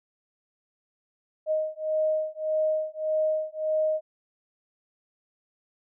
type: beating tone pair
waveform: sine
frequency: 622.3 / 624 Hz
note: D#5 / D#5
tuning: 0 / +5 cents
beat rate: 1.7 Hz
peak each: -27 dBFS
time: 1.46-4.01 s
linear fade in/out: 50 ms
effects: none